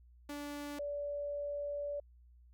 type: tone pair in turn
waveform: sawtooth / sine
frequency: 290 / 577.5 Hz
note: D4 / D5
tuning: -22 / -29 cents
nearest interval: octave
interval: 1193 cents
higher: second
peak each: -37 / -36 dBFS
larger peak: second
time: 0.29-0.79 / 0.79-2 s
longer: second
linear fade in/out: 5 ms
effects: added 60 Hz sine -58 dBFS peak until 2.53 s